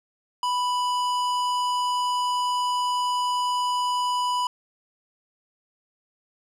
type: tone with hard clipping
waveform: sine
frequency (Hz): 989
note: B5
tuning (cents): +2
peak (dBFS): -24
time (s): 0.43-4.47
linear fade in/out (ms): 2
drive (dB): 14
effects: none